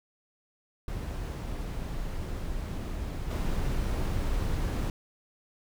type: noise with level steps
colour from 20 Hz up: brown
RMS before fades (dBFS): -34 / -29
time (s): 0.88-4.9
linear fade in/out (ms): 2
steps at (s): 3.3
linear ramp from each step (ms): 10
effects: none